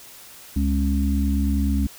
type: harmonic tone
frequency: 69.3 Hz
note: C#2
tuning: in tune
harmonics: 1 / 3 / 4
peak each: -20 / -24 / -26 dBFS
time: 0.56-1.87 s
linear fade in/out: 5 ms
effects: white hiss -44 dBFS RMS until 1.98 s